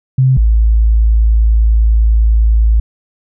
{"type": "tone pair in turn", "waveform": "sine", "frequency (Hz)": [130.81, 55], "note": ["C3", "A1"], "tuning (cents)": [0, 0], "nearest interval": "octave + minor third", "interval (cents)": 1500, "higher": "first", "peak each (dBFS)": -6, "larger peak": "neither", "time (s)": [[0.18, 0.37], [0.37, 2.8]], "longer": "second", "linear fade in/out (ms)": 5, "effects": []}